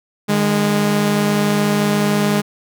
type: tone pair together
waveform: sawtooth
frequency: 152.3 / 206.2 Hz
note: D#3 / G#3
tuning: -37 / -12 cents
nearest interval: perfect fourth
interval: 525 cents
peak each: -17 / -11 dBFS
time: 0.28-2.42 s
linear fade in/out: 20 ms
effects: none